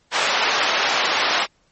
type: band-pass noise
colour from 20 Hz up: pink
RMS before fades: -20 dBFS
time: 0.11-1.47 s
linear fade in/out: 50 ms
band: 730 to 4700 Hz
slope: 12 dB/octave
effects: pink hiss -62 dBFS RMS until 1.71 s + MP3 32 kbps